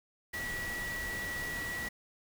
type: tone in noise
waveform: sine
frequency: 1937 Hz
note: B6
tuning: 34 cents flat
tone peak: -36 dBFS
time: 0.33-1.89 s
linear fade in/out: 10 ms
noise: pink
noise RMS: -42 dBFS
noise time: 0.33-1.89 s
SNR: +3 dB
effects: none